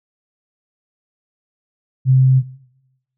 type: tone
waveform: sine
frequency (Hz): 130.81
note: C3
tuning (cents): 0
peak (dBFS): -8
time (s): 2.05-2.43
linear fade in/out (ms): 50
effects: noise-tail reverb RT60 1.0 s tail -21 dB re dry